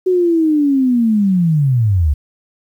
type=linear sweep; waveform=sine; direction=down; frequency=374.1 to 67.2 Hz; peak=-10 dBFS; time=0.06-2.14 s; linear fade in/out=10 ms; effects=8-bit